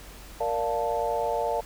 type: chord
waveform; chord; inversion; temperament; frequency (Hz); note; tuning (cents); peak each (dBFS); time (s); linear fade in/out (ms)
sine; Bb major seventh; none; equal; 466.2 / 587.3 / 698.5 / 880; Bb4 / D5 / F5 / A5; 0 / 0 / 0 / 0; -30; 0.4-1.61; 10
effects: added 46 Hz sine -46 dBFS peak until 1.65 s + pink hiss -47 dBFS RMS until 1.65 s